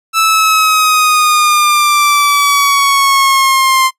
sawtooth exponential sweep, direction down, 1319 to 1046.5 Hz, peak -4 dBFS, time 0.13-3.91 s, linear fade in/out 50 ms, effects noise-tail reverb RT60 0.1 s tail -20 dB re dry + resampled to 32000 Hz

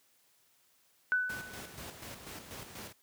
sine tone with exponential decay, 1496 Hz, F#6, 19 cents sharp, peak -24 dBFS, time 1.12-1.77 s, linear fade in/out 0 ms, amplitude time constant 140 ms
pink noise with tremolo, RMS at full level -44 dBFS, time 1.29-2.93 s, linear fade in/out 10 ms, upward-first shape square, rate 4.1 Hz, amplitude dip 50%
effects white hiss -69 dBFS RMS until 3.02 s + high-pass 80 Hz 12 dB/octave

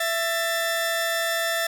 sawtooth tone pair together, 665.2 / 1776 Hz, E5 / A6, +16 / +16 cents, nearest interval octave + perfect fourth, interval 1700 cents, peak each -22 dBFS, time 0-1.67 s, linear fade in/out 5 ms, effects none

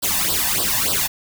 white noise with flanger, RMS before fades -20 dBFS, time 0.02-1.08 s, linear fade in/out 20 ms, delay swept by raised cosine 0.22 to 1.15 ms, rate 3.4 Hz, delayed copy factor +0.95, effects none

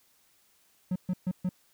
triangle tone bursts, 182.4 Hz, F#3, 24 cents flat, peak -24 dBFS, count 4, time 0.91-1.492 s, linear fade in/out 5 ms, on 48 ms, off 130 ms, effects white hiss -66 dBFS RMS until 1.73 s

